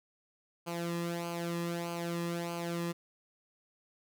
sawtooth tone with flanger, 170.8 Hz, F3, 38 cents flat, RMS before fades -36 dBFS, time 0.66-2.93 s, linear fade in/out 20 ms, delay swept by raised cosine 0.54 to 1.37 ms, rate 1.6 Hz, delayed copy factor -0.7, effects none

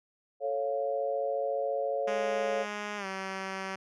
sine chord, A augmented, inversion none, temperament equal, 440 / 554.4 / 698.5 Hz, A4 / C#5 / E#5, 0 / 0 / 0 cents, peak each -35 / -30 / -35 dBFS, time 0.4-2.66 s, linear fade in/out 50 ms
5% pulse tone with pitch glide, 207.7 to 191.57 Hz, G#3 to G3, 0 to -40 cents, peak -23 dBFS, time 2.07-3.76 s, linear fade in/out 10 ms, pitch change -140 cents, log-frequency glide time 2.97-3.06 s
effects low-pass 5000 Hz 12 dB/octave

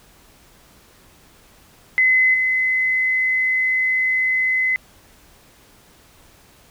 sine tone with level steps, 2036 Hz, C7, 48 cents flat, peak -12 / -16 dBFS, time 1.98-4.76 s, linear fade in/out 0 ms, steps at 2.34 s, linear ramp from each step 2 ms, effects pink hiss -51 dBFS RMS until 6.7 s

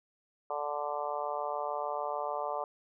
harmonic tone, 146.83 Hz, D3, in tune, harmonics 3 / 4 / 5 / 6 / 7 / 8, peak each -42 / -37 / -38 / -39 / -40 / -41 dBFS, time 0.5-2.64 s, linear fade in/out 2 ms, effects none

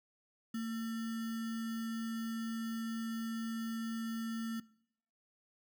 sine tone with sample-and-hold, 227.1 Hz, A#3, 45 cents flat, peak -35 dBFS, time 0.54-4.6 s, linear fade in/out 5 ms, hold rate 1575 Hz, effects noise-tail reverb RT60 0.7 s tail -21 dB re dry

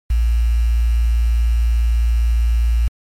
sine tone with quantisation, 57.6 Hz, A#1, 20 cents flat, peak -12 dBFS, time 0.1-2.88 s, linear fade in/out 5 ms, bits 6, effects MP3 64 kbps

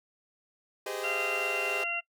sawtooth chord, Ab major seventh, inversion third, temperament equal with one note detuned, 392 / 415.3 / 513.7 / 622.3 Hz, G4 / Ab4 / C5 / Eb5, 0 / 0 / -32 / 0 cents, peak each -35 dBFS, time 0.86-1.84 s, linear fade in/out 5 ms
harmonic tone, 688 Hz, F5, 26 cents flat, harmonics 1 / 2 / 3 / 4, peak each -40 / -39 / -38 / -30 dBFS, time 1.03-2.01 s, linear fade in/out 20 ms
effects noise-tail reverb RT60 0.1 s tail -22 dB re dry

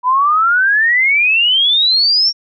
sine exponential sweep, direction up, 979 to 5588 Hz, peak -9 dBFS, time 0.03-2.33 s, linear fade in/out 50 ms, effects none

